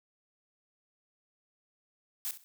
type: noise with echo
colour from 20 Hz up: blue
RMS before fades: -35 dBFS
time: 2.25-2.31 s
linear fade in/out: 0 ms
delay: 65 ms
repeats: 2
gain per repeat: -13 dB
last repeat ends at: 2.44 s
effects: none